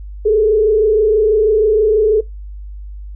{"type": "tone with frequency modulation", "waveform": "sine", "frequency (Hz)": 430, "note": "A4", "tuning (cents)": -40, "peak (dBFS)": -9, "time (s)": [0.25, 2.21], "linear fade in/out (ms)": 10, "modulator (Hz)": 26.2, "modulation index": 0.79, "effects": ["noise-tail reverb RT60 0.2 s tail -23 dB re dry", "added 50 Hz sine -27 dBFS peak until 3.15 s"]}